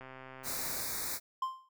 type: click train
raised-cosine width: 0.5 ms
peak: -33 dBFS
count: 105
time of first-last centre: 0.01-0.804 s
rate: 131 Hz
type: band-stop noise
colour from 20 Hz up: white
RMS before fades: -37 dBFS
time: 0.43-1.2 s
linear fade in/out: 50 ms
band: 2400 to 3700 Hz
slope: 96 dB/octave
type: tone with exponential decay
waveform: triangle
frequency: 1046.5 Hz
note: C6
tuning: in tune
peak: -26 dBFS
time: 1.42-1.69 s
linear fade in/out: 5 ms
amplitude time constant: 58 ms
effects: none